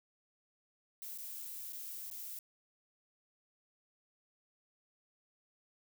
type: noise with dropouts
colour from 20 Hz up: violet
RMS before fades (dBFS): -45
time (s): 1.02-2.39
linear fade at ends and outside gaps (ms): 1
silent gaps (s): 1.177-1.184 / 1.724-1.73 / 2.101-2.112
effects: none